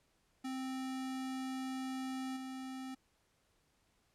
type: tone with level steps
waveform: square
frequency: 261.6 Hz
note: C4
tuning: in tune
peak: -39 / -43 dBFS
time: 0.44-2.95 s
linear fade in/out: 10 ms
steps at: 2.36 s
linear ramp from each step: 10 ms
effects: pink hiss -75 dBFS RMS until 4.14 s + low-pass 11000 Hz 12 dB/octave